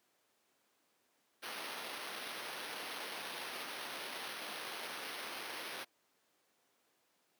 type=noise with sample-and-hold; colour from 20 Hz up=violet; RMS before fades=-44 dBFS; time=1.42-5.85 s; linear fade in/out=20 ms; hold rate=7350 Hz; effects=pink hiss -75 dBFS RMS until 7.39 s + high-pass 300 Hz 12 dB/octave